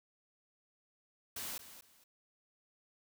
white noise with echo, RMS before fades -42 dBFS, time 1.36-1.58 s, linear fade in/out 5 ms, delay 230 ms, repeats 2, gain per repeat -12 dB, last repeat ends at 2.04 s, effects none

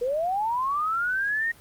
sine linear sweep, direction up, 468.2 to 1876 Hz, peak -23 dBFS, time 0.01-1.52 s, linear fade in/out 10 ms, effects pink hiss -52 dBFS RMS until 1.6 s + Opus 48 kbps

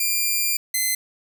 5% pulse tone pair in turn, 2387 / 2050 Hz, D7 / C7, +28 / -36 cents, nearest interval minor third, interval 264 cents, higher first, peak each -10 dBFS, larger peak neither, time 0-0.57 / 0.74-0.95 s, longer first, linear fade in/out 5 ms, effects none

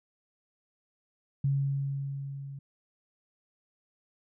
sine tone with level ramp, 138.59 Hz, C#3, in tune, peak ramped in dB -23 to -39 dBFS, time 1.44-2.59 s, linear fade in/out 5 ms, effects none

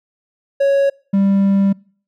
triangle tone pair in turn, 554.4 / 196.8 Hz, C#5 / G3, 0 / +7 cents, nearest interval octave + tritone, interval 1793 cents, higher first, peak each -9 dBFS, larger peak neither, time 0.6-0.9 / 1.13-1.73 s, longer second, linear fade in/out 10 ms, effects noise-tail reverb RT60 0.5 s tail -26 dB re dry

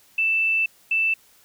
sine tone pair in turn, 2652 / 2652 Hz, E7 / E7, +10 / +10 cents, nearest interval unison, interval 0 cents, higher neither, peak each -18 dBFS, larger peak neither, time 0.18-0.66 / 0.91-1.14 s, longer first, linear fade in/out 5 ms, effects white hiss -56 dBFS RMS until 1.44 s

